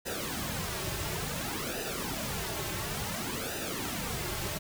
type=noise with flanger; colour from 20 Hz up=pink; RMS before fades=-35 dBFS; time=0.05-4.59 s; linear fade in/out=20 ms; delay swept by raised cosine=0.9 to 4.2 ms; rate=0.57 Hz; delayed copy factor=-0.75; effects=none